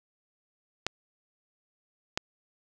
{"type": "clicks", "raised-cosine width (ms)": 0.2, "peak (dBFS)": -10, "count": 2, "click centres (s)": [0.866, 2.175], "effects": []}